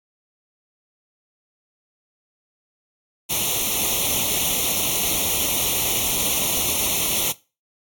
white noise with comb filter, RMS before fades -22 dBFS, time 3.29-7.33 s, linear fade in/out 20 ms, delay 0.31 ms, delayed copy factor +0.95, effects noise-tail reverb RT60 0.3 s tail -20 dB re dry + AAC 64 kbps

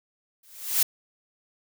blue noise with exponential growth, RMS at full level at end -18 dBFS, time 0.43-0.83 s, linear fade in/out 5 ms, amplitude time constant 86 ms, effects none

